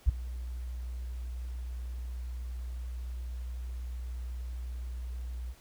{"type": "tone with ADSR envelope", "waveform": "sine", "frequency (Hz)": 61.2, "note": "B1", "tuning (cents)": -15, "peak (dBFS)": -16, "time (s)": [0.06, 5.55], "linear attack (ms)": 29, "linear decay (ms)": 9, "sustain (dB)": -19, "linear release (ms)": 49, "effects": ["pink hiss -59 dBFS RMS until 5.6 s"]}